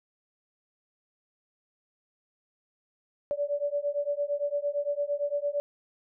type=beating tone pair; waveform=sine; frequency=573 / 581.8 Hz; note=D5 / D5; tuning=-43 / -16 cents; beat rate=8.8 Hz; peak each=-30 dBFS; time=3.31-5.6 s; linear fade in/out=0 ms; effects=none

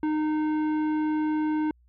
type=tone with tanh clipping; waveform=sine; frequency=307.3 Hz; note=D#4; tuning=21 cents flat; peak=-25 dBFS; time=0.03-1.71 s; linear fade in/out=2 ms; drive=12 dB; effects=added 60 Hz sine -57 dBFS peak until 1.88 s

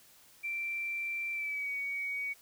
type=tone with pitch glide; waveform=sine; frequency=2349 to 2249 Hz; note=D7 to C#7; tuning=0 to +24 cents; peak=-33 dBFS; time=0.43-2.34 s; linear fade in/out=20 ms; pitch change=-76 cents; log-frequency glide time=1.32-1.71 s; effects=white hiss -60 dBFS RMS until 2.41 s

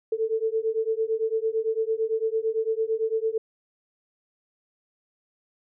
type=beating tone pair; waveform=sine; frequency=440 / 448.9 Hz; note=A4 / A4; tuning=0 / +35 cents; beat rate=8.9 Hz; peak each=-26 dBFS; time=0.12-3.38 s; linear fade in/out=5 ms; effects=none

